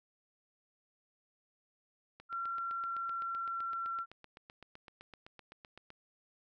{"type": "click train", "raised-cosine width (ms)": 0.3, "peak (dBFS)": -35, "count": 30, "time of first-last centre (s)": [2.2, 5.904], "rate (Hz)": 7.83}
{"type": "tone with pitch glide", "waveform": "sine", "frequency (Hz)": [1366, 1357.3], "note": ["F6", "F6"], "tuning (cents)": [-39, -50], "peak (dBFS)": -35, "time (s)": [2.29, 4.06], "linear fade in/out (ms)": 50, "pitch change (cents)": -11, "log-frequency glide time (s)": [2.61, 3.75]}
{"effects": []}